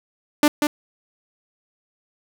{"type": "tone with echo", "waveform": "sawtooth", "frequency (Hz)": 296, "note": "D4", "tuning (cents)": 14, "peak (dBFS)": -8, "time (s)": [0.43, 0.48], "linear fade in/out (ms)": 2, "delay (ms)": 190, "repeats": 1, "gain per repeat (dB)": -5, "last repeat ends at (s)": 0.67, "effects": ["7-bit"]}